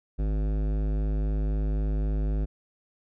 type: tone with hard clipping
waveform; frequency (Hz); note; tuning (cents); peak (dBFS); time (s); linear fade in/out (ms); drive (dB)
sine; 51.91; G#1; 0; -26; 0.18-2.46; 20; 16
effects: none